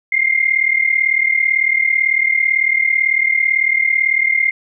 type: tone pair together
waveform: sine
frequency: 2093 / 2131 Hz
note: C7 / C7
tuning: 0 / +31 cents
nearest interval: unison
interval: 31 cents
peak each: -15 dBFS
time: 0.12-4.51 s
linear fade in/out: 5 ms
effects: none